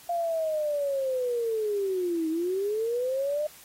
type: linear two-way sweep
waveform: sine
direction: down then up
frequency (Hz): 698 to 313.8 to 611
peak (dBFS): -25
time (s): 0.09-3.47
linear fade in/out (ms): 5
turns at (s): 2.29
effects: white hiss -51 dBFS RMS until 3.64 s + AAC 48 kbps